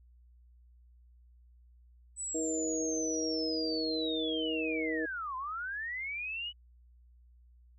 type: linear two-way sweep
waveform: sine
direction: down then up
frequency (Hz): 8000 to 1005 to 2970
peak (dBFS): -35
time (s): 2.16-6.53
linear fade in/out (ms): 50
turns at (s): 5.36
type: harmonic tone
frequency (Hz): 158.4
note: D#3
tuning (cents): +31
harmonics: 2 / 3 / 4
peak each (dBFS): -34 / -36 / -42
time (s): 2.34-5.06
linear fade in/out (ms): 10
effects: added 60 Hz sine -57 dBFS peak until 7.78 s